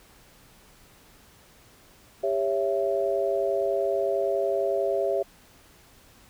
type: chord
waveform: sine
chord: C# diminished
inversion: second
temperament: just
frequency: 399.1 / 554.4 / 665.2 Hz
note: G4 / C#5 / E5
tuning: +31 / 0 / +16 cents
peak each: -27 dBFS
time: 2.23-5.23 s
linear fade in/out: 10 ms
effects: pink hiss -55 dBFS RMS until 6.29 s